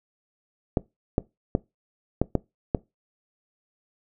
clicks, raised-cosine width 2 ms, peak -7 dBFS, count 6, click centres 0.772 / 1.181 / 1.551 / 2.216 / 2.353 / 2.748 s, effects noise-tail reverb RT60 0.2 s tail -21 dB re dry

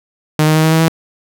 sawtooth tone with pitch steps, 153.8 / 155.59 / 157.39 / 159.22 / 161.07 / 162.95 Hz, D#3 / D#3 / D#3 / D#3 / E3 / E3, -20 / 0 / +20 / +40 / -40 / -20 cents, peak -5 dBFS, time 0.39-0.882 s, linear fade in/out 2 ms, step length 82 ms, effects none

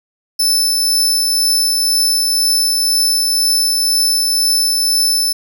sawtooth tone with tremolo, 5274 Hz, E8, in tune, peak -8 dBFS, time 0.39-5.33 s, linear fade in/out 10 ms, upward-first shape triangle, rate 2 Hz, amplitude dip 25%, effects 8-bit

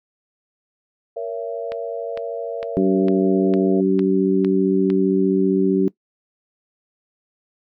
sine chord, A# diminished, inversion none, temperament just, 466.2 / 559.4 / 671.3 Hz, A#4 / C#5 / E5, 0 / +16 / +31 cents, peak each -27 / -30 / -29 dBFS, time 1.16-3.81 s, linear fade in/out 10 ms
click train, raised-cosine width 0.3 ms, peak -17 dBFS, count 8, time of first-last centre 1.72-4.902 s, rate 2.2 Hz
harmonic tone, 95.3 Hz, G2, 48 cents flat, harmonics 2 / 3 / 4, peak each -19 / -19 / -18 dBFS, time 2.77-5.88 s, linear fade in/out 0 ms
effects noise-tail reverb RT60 0.1 s tail -20 dB re dry

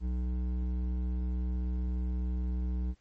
sine tone with hard clipping, 61.74 Hz, B1, in tune, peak -31 dBFS, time 0-2.95 s, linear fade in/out 50 ms, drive 10 dB, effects pink hiss -71 dBFS RMS until 3 s + MP3 32 kbps

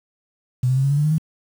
sine tone with pitch steps, 125.6 / 129.8 / 134.15 / 138.64 / 143.28 / 148.08 / 153.03 / 158.15 Hz, B2 / C3 / C3 / C#3 / D3 / D3 / D#3 / D#3, +30 / -13 / +44 / +1 / -42 / +15 / -28 / +29 cents, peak -15 dBFS, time 0.63-1.182 s, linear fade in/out 5 ms, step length 69 ms, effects 7-bit

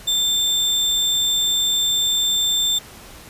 sine tone with sample-and-hold, 3569 Hz, A7, 24 cents sharp, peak -16 dBFS, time 0.07-2.79 s, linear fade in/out 10 ms, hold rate 11025 Hz, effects pink hiss -41 dBFS RMS until 3.29 s + resampled to 32000 Hz

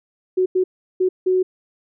sine tone bursts at uneven times, 370.5 Hz, F#4, 2 cents sharp, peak -14 dBFS, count 4, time 0.37-0.46 / 0.55-0.64 / 1-1.09 / 1.26-1.43 s, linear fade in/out 10 ms, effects none

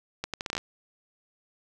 accelerating click train, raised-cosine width 0.2 ms, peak -14 dBFS, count 9, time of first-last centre 0.24-0.58 s, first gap 97 ms, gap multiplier 0.74, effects none

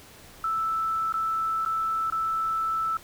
sine tone with dropouts, 1318.5 Hz, E6, in tune, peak -24 dBFS, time 0.44-2.97 s, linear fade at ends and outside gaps 2 ms, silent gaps 1.124-1.14 / 1.65-1.66 / 2.101-2.123 s, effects pink hiss -49 dBFS RMS until 3.03 s

